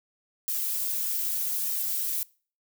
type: noise with flanger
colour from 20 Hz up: violet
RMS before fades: -29 dBFS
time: 0.48-2.23 s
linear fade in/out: 0 ms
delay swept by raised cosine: 1.6 to 4.7 ms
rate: 0.82 Hz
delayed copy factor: +0.75
effects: noise-tail reverb RT60 0.4 s tail -23 dB re dry